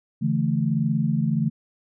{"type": "chord", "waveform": "sine", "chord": "D suspended second", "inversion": "none", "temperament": "equal with one note detuned", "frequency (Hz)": [143.4, 164.81, 220], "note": ["D3", "E3", "A3"], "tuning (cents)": [-41, 0, 0], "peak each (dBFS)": -24, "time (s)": [0.21, 1.5], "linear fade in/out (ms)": 20, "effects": []}